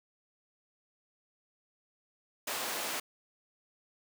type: high-pass noise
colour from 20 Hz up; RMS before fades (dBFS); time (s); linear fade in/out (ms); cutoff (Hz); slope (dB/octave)
pink; -36; 2.47-3; 5; 470; 12
effects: none

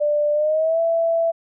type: tone with pitch glide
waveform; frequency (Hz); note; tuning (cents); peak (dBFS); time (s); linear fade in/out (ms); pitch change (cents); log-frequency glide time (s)
sine; 592 to 664.5; D5 to E5; +14 to +14; -16; 0-1.32; 20; +200; 0.33-0.8
effects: none

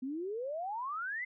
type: exponential sweep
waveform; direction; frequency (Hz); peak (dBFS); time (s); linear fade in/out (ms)
sine; up; 250 to 2093; -35; 0.02-1.25; 10
effects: none

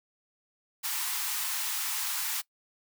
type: high-pass noise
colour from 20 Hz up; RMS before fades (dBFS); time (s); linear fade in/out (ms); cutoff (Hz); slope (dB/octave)
white; -32; 0.83-2.42; 20; 790; 96
effects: noise-tail reverb RT60 0.1 s tail -21 dB re dry

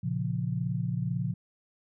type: chord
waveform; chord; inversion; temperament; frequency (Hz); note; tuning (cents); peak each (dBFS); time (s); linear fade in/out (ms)
sine; Bb minor; none; equal; 116.54 / 138.59 / 174.61; Bb2 / Db3 / F3; 0 / 0 / 0; -32; 0.03-1.34; 10
effects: none

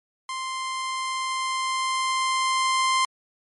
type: tone with level ramp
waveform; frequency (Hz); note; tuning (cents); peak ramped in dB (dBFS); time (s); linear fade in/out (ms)
sawtooth; 1046.5; C6; 0; -25 to -15; 0.29-3.05; 2
effects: MP3 48 kbps

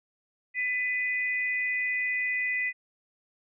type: tone pair together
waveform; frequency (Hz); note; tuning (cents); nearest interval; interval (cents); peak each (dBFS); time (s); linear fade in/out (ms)
sine; 2000 / 2485; B6 / D#7; +21 / -3; major third; 376; -27 / -32; 0.54-2.73; 50
effects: none

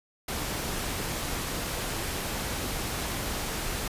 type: noise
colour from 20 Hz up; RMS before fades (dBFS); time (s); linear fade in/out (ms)
pink; -32; 0.28-3.88; 5
effects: resampled to 32000 Hz

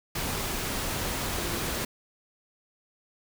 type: tone in noise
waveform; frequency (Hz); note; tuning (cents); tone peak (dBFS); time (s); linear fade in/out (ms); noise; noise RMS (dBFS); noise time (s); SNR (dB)
sine; 345.3; F4; -20; -40; 1.38-1.7; 5; pink; -31; 0.15-1.85; -12
effects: none

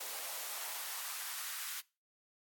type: noise with high-pass filter sweep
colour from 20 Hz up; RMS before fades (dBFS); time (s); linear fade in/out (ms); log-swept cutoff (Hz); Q
white; -42; 0-1.81; 10; 520 to 1500; 1.4
effects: noise-tail reverb RT60 0.3 s tail -22 dB re dry + AAC 64 kbps

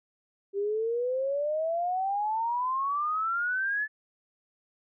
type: exponential sweep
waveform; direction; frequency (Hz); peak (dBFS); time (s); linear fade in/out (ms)
sine; up; 392 to 1747; -26; 0.53-3.88; 50
effects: none

